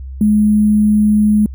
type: tone with sample-and-hold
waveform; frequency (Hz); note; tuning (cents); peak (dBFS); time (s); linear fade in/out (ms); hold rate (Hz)
sine; 210.7; G#3; +25; -8; 0.21-1.46; 2; 11025
effects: added 66 Hz sine -25 dBFS peak until 1.54 s